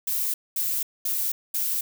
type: noise bursts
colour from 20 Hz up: violet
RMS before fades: -26 dBFS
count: 4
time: 0.07-1.81 s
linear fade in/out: 5 ms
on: 270 ms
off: 220 ms
effects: none